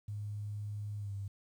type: tone with pitch glide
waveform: sine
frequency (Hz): 103.83 to 99.37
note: G#2 to G2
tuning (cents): 0 to +24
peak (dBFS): -37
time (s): 0.08-1.28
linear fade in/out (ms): 5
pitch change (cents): -76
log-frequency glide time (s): 0.98-1.12
effects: 11-bit